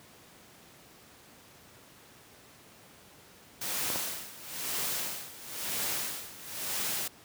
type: noise with tremolo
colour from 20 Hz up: white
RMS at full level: -32 dBFS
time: 3.61-7.08 s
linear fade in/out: 5 ms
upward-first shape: sine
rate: 1 Hz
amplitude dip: 85%
type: clicks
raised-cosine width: 1 ms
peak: -21 / -22 dBFS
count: 2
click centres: 3.902 / 3.959 s
effects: pink hiss -55 dBFS RMS until 7.24 s + high-pass 100 Hz 12 dB/octave